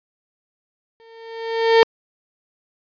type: tone with exponential growth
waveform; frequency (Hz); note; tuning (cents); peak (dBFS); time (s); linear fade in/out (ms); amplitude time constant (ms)
35% pulse; 454.5; A#4; -44; -6; 1-1.83; 0; 180
effects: resampled to 11025 Hz